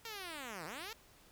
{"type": "linear two-way sweep", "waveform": "5% pulse", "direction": "down then up", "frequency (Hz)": [466.2, 146.83, 466.2], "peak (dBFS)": -32, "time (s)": [0.05, 0.93], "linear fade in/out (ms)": 2, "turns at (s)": 0.65, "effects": ["pink hiss -63 dBFS RMS until 1.31 s"]}